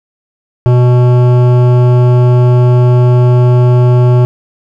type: tone with hard clipping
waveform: sine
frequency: 123.47 Hz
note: B2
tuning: in tune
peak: -6 dBFS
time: 0.66-4.25 s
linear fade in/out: 0 ms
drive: 14 dB
effects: none